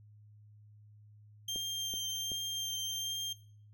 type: tone with vibrato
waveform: 30% pulse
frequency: 3173 Hz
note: G7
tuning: 20 cents sharp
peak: -32 dBFS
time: 1.48-3.33 s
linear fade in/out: 5 ms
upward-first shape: sine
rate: 1.3 Hz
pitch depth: 12 cents each way
type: click train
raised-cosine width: 2 ms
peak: -32 dBFS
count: 3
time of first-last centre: 1.56-2.318 s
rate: 2.64 Hz
effects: noise-tail reverb RT60 0.5 s tail -17 dB re dry + added 105 Hz sine -55 dBFS peak until 3.73 s